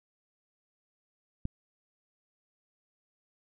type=click; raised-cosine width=5 ms; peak=-20 dBFS; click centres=1.454 s; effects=none